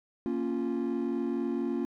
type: chord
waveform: triangle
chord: Bb minor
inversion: none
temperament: equal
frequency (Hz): 233.1 / 277.2 / 349.2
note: Bb3 / Db4 / F4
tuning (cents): 0 / 0 / 0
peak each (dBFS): -30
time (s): 0.26-1.85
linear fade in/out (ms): 0
effects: tanh soft clip ceiling -21 dBFS